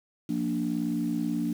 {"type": "chord", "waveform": "sine", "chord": "Bb major", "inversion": "second", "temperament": "equal", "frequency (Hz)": [174.61, 233.1, 293.7], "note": ["F3", "Bb3", "D4"], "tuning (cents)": [0, 0, 0], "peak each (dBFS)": [-32, -29, -29], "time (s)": [0.29, 1.53], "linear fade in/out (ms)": 5, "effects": ["tanh soft clip ceiling -18 dBFS", "8-bit"]}